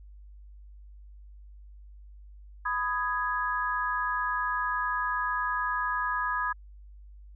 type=chord; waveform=sine; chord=G# minor; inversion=first; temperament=just; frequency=996.7 / 1245.9 / 1661.2 Hz; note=B5 / D#6 / G#6; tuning=+16 / +2 / 0 cents; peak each=-31 dBFS; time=2.65-6.53 s; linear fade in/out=10 ms; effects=added 50 Hz sine -46 dBFS peak until 7.35 s